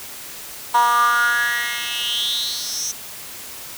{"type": "tone with high-pass filter sweep", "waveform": "10% pulse", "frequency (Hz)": 238.4, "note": "A#3", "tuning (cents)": 39, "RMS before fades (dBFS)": -20, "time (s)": [0.74, 2.92], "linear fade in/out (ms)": 10, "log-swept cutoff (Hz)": [930, 6100], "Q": 7, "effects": ["white hiss -35 dBFS RMS until 3.77 s"]}